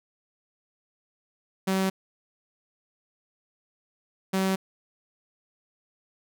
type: tone bursts at uneven times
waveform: sawtooth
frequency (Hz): 190.7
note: G3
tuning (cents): -47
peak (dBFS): -19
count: 2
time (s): 1.67-1.9 / 4.33-4.56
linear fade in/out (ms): 10
effects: none